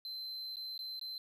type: tone with dropouts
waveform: triangle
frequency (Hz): 4085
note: C8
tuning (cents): -42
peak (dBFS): -39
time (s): 0.05-1.18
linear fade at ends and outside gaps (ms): 1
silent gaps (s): 0.558-0.568 / 0.778-0.791 / 0.995-1.013
effects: none